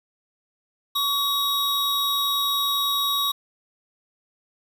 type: tone pair together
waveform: square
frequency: 1128 / 3794 Hz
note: C#6 / A#7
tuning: +30 / +30 cents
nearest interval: octave + major sixth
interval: 2100 cents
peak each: -27 / -23 dBFS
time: 0.95-3.32 s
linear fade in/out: 10 ms
effects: 8-bit